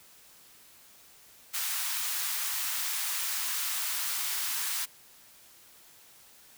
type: high-pass noise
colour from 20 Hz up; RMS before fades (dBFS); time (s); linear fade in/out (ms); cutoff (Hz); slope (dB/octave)
white; -32; 1.53-4.86; 20; 930; 24
effects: white hiss -56 dBFS RMS until 6.57 s